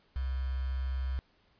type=tone with quantisation; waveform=sine; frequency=65.41 Hz; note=C2; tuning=in tune; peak=-30 dBFS; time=0.16-1.19 s; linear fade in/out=0 ms; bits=8; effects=pink hiss -68 dBFS RMS until 1.59 s + resampled to 11025 Hz